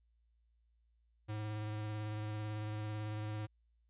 square tone with vibrato, 106.7 Hz, G#2, 47 cents sharp, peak -39 dBFS, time 1.28-3.47 s, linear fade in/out 20 ms, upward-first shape sine, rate 18 Hz, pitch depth 18 cents each way, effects added 57 Hz sine -70 dBFS peak until 3.89 s + resampled to 8000 Hz

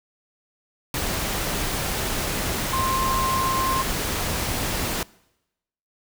sine tone in noise, 1055 Hz, C6, 14 cents sharp, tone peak -22 dBFS, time 2.73-3.82 s, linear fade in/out 2 ms, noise pink, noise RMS -26 dBFS, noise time 0.94-5.03 s, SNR +1 dB, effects noise-tail reverb RT60 0.9 s tail -23 dB re dry

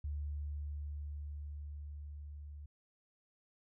sine tone with level ramp, 73.3 Hz, D2, 3 cents flat, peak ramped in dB -36 to -46 dBFS, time 0.04-2.66 s, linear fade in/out 5 ms, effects none

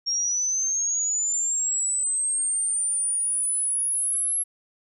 sine linear sweep, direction up, 5540 to 11175 Hz, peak -22 dBFS, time 0.06-4.44 s, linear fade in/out 20 ms, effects none

